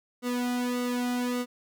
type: tone with flanger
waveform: sawtooth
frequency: 246 Hz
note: B3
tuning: 7 cents flat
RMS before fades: -29 dBFS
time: 0.22-1.46 s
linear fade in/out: 50 ms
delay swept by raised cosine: 1.2 to 1.83 ms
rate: 1.7 Hz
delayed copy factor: -1
effects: none